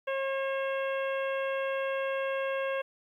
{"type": "harmonic tone with a mistuned harmonic", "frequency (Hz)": 540, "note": "C#5", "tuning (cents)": -45, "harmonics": [1, 2, 3, 4, 5, 6], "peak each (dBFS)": [-30, -38, -38, -44, -41, -49], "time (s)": [0.07, 2.82], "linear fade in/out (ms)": 10, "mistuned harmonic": 6, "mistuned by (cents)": 21, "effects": ["11-bit"]}